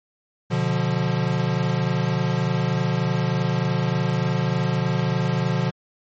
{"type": "chord", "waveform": "square", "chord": "B diminished", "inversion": "none", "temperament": "equal with one note detuned", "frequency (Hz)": [123.47, 146.83, 176.64], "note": ["B2", "D3", "F3"], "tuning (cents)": [0, 0, 20], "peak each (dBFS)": -25, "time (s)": [0.5, 5.71], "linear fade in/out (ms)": 20, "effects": ["low-pass 5000 Hz 12 dB/octave", "MP3 32 kbps"]}